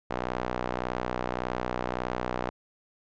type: tone with band-pass filter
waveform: sawtooth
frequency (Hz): 61.74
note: B1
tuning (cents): 0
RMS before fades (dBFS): -32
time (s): 0.1-2.5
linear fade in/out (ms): 10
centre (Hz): 830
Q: 0.85
effects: resampled to 16000 Hz